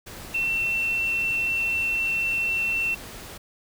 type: tone in noise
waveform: sine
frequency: 2698 Hz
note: E7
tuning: 40 cents sharp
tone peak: -22 dBFS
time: 0.34-2.95 s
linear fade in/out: 10 ms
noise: pink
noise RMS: -40 dBFS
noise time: 0.06-3.38 s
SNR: +15 dB
effects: none